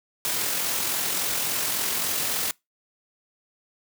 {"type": "noise with amplitude modulation", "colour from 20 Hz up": "white", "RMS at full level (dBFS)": -25, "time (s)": [0.25, 2.51], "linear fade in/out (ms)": 0, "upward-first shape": "sine", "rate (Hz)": 43.6, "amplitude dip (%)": 30, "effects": ["noise-tail reverb RT60 0.2 s tail -25 dB re dry", "high-pass 100 Hz 12 dB/octave"]}